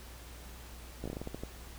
slowing click train, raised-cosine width 2 ms, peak -25 dBFS, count 10, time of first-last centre 1.04-1.435 s, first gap 16 ms, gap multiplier 1.24, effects added 60 Hz sine -48 dBFS peak until 1.78 s + pink hiss -52 dBFS RMS until 1.78 s

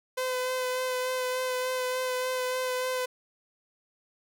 sawtooth tone with vibrato, 509 Hz, C5, 48 cents flat, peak -24 dBFS, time 0.17-3.06 s, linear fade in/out 10 ms, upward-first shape sine, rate 3.4 Hz, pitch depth 16 cents each way, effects none

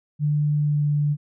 sine tone with pitch glide, 148.4 to 147.03 Hz, D3 to D3, +18 to +2 cents, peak -18 dBFS, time 0.19-1.17 s, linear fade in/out 50 ms, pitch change -16 cents, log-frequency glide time 0.57-0.86 s, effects none

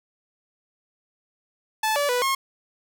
sawtooth tone with pitch steps, 871 / 576 / 492.7 / 1079 Hz, A5 / D5 / B4 / C#6, -18 / -34 / -4 / -47 cents, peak -17 dBFS, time 1.83-2.35 s, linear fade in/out 5 ms, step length 130 ms, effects none

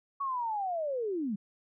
sine linear sweep, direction down, 1130 to 186.9 Hz, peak -30 dBFS, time 0.2-1.36 s, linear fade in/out 10 ms, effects none

